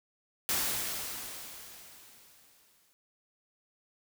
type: noise with exponential decay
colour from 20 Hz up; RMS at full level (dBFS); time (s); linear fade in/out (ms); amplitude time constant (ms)
white; -29; 0.49-2.93; 0; 530
effects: none

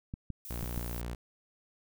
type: clicks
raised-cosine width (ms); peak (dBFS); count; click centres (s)
5; -25; 4; 0.139 / 0.303 / 0.631 / 0.777
type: noise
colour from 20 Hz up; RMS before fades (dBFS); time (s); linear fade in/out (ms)
violet; -45; 0.45-1.01; 0
type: tone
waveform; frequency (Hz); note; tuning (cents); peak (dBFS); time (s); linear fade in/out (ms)
sawtooth; 59.4; A#1; +33; -32; 0.5-1.15; 5
effects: none

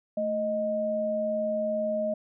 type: tone pair together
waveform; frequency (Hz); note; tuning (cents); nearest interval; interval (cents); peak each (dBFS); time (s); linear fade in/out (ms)
sine; 220 / 622.3; A3 / D#5; 0 / 0; octave + tritone; 1800; -33 / -26; 0.17-2.14; 5
effects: none

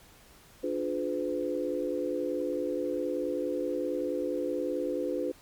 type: chord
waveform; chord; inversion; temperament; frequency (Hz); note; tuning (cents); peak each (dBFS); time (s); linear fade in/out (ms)
sine; D diminished seventh; none; just; 293.7 / 352.4 / 422.9 / 507.5; D4 / F4 / Ab4 / Cb5; 0 / +16 / +31 / +47; -34 / -34 / -37 / -32; 0.63-5.32; 10
effects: pink hiss -56 dBFS RMS until 5.41 s + MP3 96 kbps

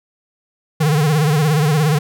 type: tone with vibrato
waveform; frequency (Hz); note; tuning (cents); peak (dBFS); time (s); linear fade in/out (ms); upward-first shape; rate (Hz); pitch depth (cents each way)
square; 151.4; D#3; -47; -13; 0.8-1.99; 10; sine; 17; 110
effects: none

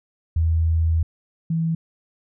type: tone pair in turn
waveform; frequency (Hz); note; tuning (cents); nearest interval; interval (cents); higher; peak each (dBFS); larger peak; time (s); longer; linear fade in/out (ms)
sine; 81.5 / 163.57; E2 / E3; -19 / -13; octave; 1206; second; -16 / -19; first; 0.36-1.03 / 1.5-1.75; first; 5
effects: none

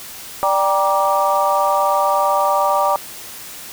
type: harmonic tone with a mistuned harmonic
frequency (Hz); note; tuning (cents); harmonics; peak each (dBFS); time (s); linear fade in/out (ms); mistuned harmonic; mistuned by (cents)
196; G3; 0; 3 / 4 / 5 / 6; -19 / -19 / -19 / -19; 0.43-2.96; 0; 5; -57
effects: white hiss -34 dBFS RMS until 3.72 s

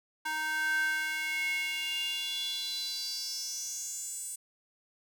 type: tone with high-pass filter sweep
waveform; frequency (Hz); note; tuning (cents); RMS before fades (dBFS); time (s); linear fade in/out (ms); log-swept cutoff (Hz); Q
square; 311.1; D#4; 0; -34; 0.25-4.36; 10; 1200 to 8500; 6.1
effects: none

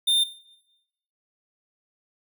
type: tone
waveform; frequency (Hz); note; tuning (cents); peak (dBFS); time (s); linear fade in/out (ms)
square; 3615; A7; +46; -19; 0.07-0.24; 10
effects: noise-tail reverb RT60 0.9 s tail -18 dB re dry

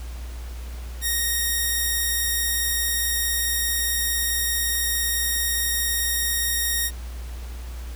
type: tone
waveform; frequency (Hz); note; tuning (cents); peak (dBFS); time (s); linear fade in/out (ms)
5% pulse; 1864.7; A#6; 0; -11; 1.01-6.91; 50
effects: added 60 Hz sine -31 dBFS peak until 7.95 s + pink hiss -45 dBFS RMS until 7.95 s

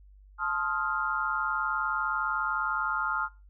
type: chord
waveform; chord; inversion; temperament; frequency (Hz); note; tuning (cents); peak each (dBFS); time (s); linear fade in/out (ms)
sine; F dominant seventh; first; just; 873.1 / 1047.7 / 1257.2 / 1396.9; A5 / C6 / Eb6 / F6; -14 / +2 / +18 / 0; -35 / -36 / -32 / -30; 0.38-3.29; 50
effects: noise-tail reverb RT60 0.3 s tail -21 dB re dry + added 49 Hz sine -51 dBFS peak until 3.49 s

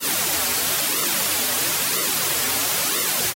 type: noise with flanger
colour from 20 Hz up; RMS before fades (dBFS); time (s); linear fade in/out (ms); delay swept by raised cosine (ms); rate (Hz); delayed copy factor
white; -22; 0-3.34; 50; 1.2 to 6; 1; -0.95
effects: high-pass 100 Hz 12 dB/octave + AAC 48 kbps

